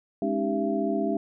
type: tone cluster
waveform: sine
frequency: 208.4 / 272.8 / 308 / 391.5 / 674 Hz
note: G#3 / C#4 / D#4 / G4 / E5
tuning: +6 / -28 / -17 / -2 / +38 cents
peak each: -30 dBFS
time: 0.22-1.17 s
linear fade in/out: 2 ms
effects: none